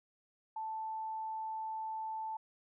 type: tone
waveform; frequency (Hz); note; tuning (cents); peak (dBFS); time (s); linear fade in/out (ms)
sine; 880; A5; 0; -37; 0.56-2.37; 5
effects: none